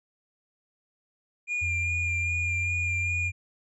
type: tone with vibrato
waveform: triangle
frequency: 2412 Hz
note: D7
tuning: 46 cents sharp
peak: -25 dBFS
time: 1.47-3.32 s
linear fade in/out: 50 ms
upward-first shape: sine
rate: 2.5 Hz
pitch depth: 23 cents each way
type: tone with pitch glide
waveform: sine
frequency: 87.31 to 89.71 Hz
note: F2 to F2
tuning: 0 to +47 cents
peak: -30 dBFS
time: 1.61-3.32 s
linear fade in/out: 20 ms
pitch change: +47 cents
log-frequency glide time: 2.34-2.58 s
effects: resampled to 22050 Hz